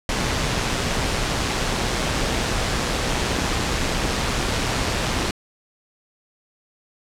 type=noise with amplitude modulation; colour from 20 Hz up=pink; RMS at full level=-21 dBFS; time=0.09-5.31 s; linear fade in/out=2 ms; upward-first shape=sine; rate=125 Hz; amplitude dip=30%; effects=low-pass 7000 Hz 12 dB/octave